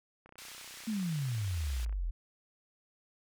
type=click train; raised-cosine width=0.5 ms; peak=-39 dBFS; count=53; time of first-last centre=0.26-1.927 s; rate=31.2 Hz
type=band-pass noise; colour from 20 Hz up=pink; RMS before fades=-49 dBFS; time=0.38-1.85 s; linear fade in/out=2 ms; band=1900 to 12000 Hz; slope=12 dB/octave
type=exponential sweep; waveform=sine; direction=down; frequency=229.6 to 39 Hz; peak=-31 dBFS; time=0.87-2.11 s; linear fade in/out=10 ms
effects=none